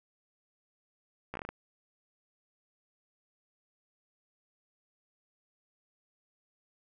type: slowing click train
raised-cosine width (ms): 0.5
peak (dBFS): -23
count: 7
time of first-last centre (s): 1.34-1.49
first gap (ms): 14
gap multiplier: 1.23
effects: none